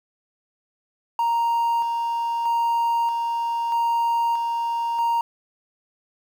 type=tone with tremolo; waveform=triangle; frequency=932.3 Hz; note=A#5; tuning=in tune; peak=-16 dBFS; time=1.19-5.21 s; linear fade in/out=2 ms; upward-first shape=square; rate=0.79 Hz; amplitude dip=35%; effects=tanh soft clip ceiling -12 dBFS + 8-bit